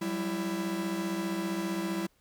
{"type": "tone cluster", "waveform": "45% pulse", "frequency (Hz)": [182.1, 197.3, 332.2], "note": ["F#3", "G3", "E4"], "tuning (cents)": [-27, 11, 13], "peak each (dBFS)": [-38, -35, -33], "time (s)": [0.01, 2.07], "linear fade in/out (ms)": 10, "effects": ["pink hiss -69 dBFS RMS until 2.2 s"]}